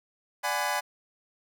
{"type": "chord", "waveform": "25% pulse", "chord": "G# half-diminished seventh", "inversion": "second", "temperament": "equal with one note detuned", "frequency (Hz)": [587.3, 740, 830.6, 1002.7], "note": ["D5", "F#5", "G#5", "B5"], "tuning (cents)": [0, 0, 0, 26], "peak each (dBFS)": [-31, -30, -27, -28], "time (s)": [0.43, 0.81], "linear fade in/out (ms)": 20, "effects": []}